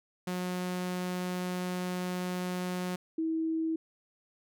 sawtooth / sine tone pair in turn, 181 / 322.5 Hz, F#3 / E4, -38 / -38 cents, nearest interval minor seventh, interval 1000 cents, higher second, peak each -28 dBFS, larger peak neither, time 0.27-2.96 / 3.18-3.76 s, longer first, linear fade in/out 5 ms, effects none

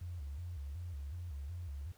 sine tone with vibrato, 78.5 Hz, D#2, 16 cents sharp, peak -40 dBFS, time 0.01-1.92 s, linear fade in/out 5 ms, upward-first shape square, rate 2.7 Hz, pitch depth 190 cents each way, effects pink hiss -66 dBFS RMS until 1.97 s

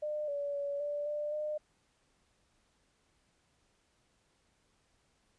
sine tone with pitch steps, 602 / 572 / 568 / 584 / 594 / 605 Hz, D5 / D5 / C#5 / D5 / D5 / D#5, +43 / -46 / +42 / -10 / +20 / -49 cents, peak -33 dBFS, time 0.02-1.58 s, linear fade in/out 10 ms, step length 260 ms, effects pink hiss -73 dBFS RMS until 5.38 s + resampled to 22050 Hz

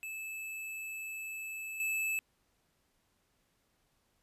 square tone with level steps, 2616 Hz, E7, 14 cents flat, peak -40 / -32 dBFS, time 0.03-2.19 s, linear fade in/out 0 ms, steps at 1.8 s, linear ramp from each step 2 ms, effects pink hiss -75 dBFS RMS until 4.22 s + resampled to 32000 Hz

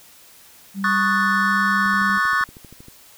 sine tone with pitch glide, 196 to 197.59 Hz, G3 to G3, 0 to +14 cents, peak -24 dBFS, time 0.74-2.2 s, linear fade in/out 50 ms, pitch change +14 cents, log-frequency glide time 1.42-1.51 s
triangle chord, D# half-diminished seventh, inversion third, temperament equal, 1108.7 / 1244.5 / 1480 / 1760 Hz, C#6 / D#6 / F#6 / A6, 0 / 0 / 0 / 0 cents, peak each -20 / -23 / -20 / -20 dBFS, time 0.84-2.44 s, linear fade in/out 2 ms
click train, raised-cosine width 3 ms, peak -29 dBFS, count 14, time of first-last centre 1.86-2.884 s, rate 12.7 Hz
effects white hiss -48 dBFS RMS until 3.17 s

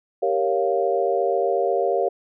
sine chord, G half-diminished seventh, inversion none, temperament equal, 392 / 466.2 / 554.4 / 698.5 Hz, G4 / Bb4 / Db5 / F5, 0 / 0 / 0 / 0 cents, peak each -24 dBFS, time 0.22-2.09 s, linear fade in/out 10 ms, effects none

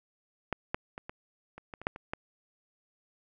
clicks, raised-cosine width 0.5 ms, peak -15 / -14 / -25 / -25 / -30 / -26 / -29 / -12 / -28 / -18 dBFS, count 10, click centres 0.527 / 0.745 / 0.979 / 1.095 / 1.58 / 1.738 / 1.816 / 1.869 / 1.961 / 2.135 s, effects none

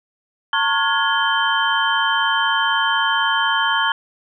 sine tone cluster, 902 / 1096 / 1428 / 1678 / 3108 Hz, A5 / C#6 / F6 / G#6 / G7, +43 / -20 / +38 / +17 / -16 cents, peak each -22 dBFS, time 0.53-3.92 s, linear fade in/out 2 ms, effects none

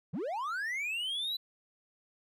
triangle linear sweep, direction up, 123.3 to 4025 Hz, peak -31 dBFS, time 0.13-1.37 s, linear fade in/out 10 ms, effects none

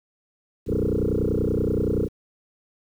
sine tone with frequency modulation, 256.6 Hz, C4, 34 cents flat, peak -19 dBFS, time 0.66-2.09 s, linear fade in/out 50 ms, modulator 30.5 Hz, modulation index 7.2, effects tanh soft clip ceiling -15 dBFS + 9-bit

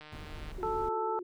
click train, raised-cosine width 0.3 ms, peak -33 dBFS, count 78, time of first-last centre 0.01-0.517 s, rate 152 Hz
brown noise, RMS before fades -43 dBFS, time 0.12-0.89 s, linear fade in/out 5 ms
sine tone with vibrato, 364.6 Hz, F#4, 25 cents flat, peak -38 dBFS, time 0.58-1.23 s, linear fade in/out 5 ms, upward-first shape triangle, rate 17 Hz, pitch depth 68 cents each way
harmonic tone, 440 Hz, A4, in tune, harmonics 1 / 2 / 3, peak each -34 / -33 / -37 dBFS, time 0.63-1.19 s, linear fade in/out 0 ms
effects none

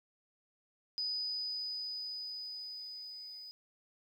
sine tone with level ramp, 4978 Hz, D#8, in tune, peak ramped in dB -33 to -46 dBFS, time 0.98-3.51 s, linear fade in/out 0 ms, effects 11-bit

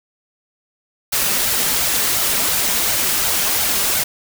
white noise with flanger, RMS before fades -18 dBFS, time 1.12-4.04 s, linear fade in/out 10 ms, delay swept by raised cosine 1.3 to 5.1 ms, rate 2.8 Hz, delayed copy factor +0.5, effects none

